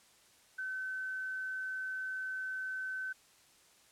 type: tone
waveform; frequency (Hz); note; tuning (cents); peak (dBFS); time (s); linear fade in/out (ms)
sine; 1526; G6; -47; -36; 0.58-3.13; 10
effects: white hiss -64 dBFS RMS until 3.91 s + low-pass 10000 Hz 12 dB/octave